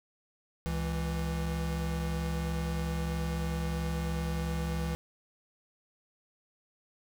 square tone pair together, 69.3 / 164.82 Hz, C#2 / E3, 0 / 0 cents, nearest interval octave + minor third, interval 1500 cents, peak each -34 / -34 dBFS, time 0.66-4.95 s, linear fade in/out 0 ms, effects none

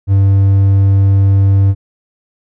triangle tone, 98 Hz, G2, in tune, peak -4 dBFS, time 0.07-1.75 s, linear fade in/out 50 ms, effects none

